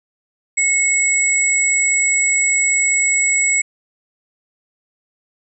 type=tone pair together; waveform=sine; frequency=2184 / 7775 Hz; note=C#7 / B8; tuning=-26 / -28 cents; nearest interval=octave + minor seventh; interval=2198 cents; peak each=-16 dBFS; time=0.57-3.62 s; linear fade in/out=10 ms; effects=none